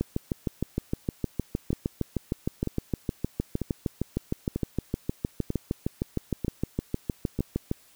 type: two click trains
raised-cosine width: 3 ms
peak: -13 / -15 dBFS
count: 51 / 7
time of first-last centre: 0.01-7.714 / 1.73-7.39 s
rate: 6.49 / 1.06 Hz
effects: white hiss -58 dBFS RMS until 7.95 s